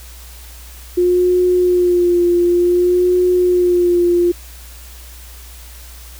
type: tone with vibrato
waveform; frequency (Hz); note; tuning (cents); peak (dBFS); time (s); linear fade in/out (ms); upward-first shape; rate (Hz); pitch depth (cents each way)
sine; 355.1; F4; +29; -10; 0.97-4.32; 10; sine; 0.55; 30
effects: added 60 Hz sine -35 dBFS peak until 6.19 s + white hiss -40 dBFS RMS until 6.19 s